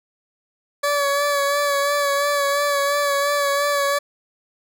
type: tone with vibrato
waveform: 20% pulse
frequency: 570 Hz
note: C#5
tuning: 48 cents sharp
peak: -13 dBFS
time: 0.83-3.99 s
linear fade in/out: 10 ms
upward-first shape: sine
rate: 2.9 Hz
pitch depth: 29 cents each way
effects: none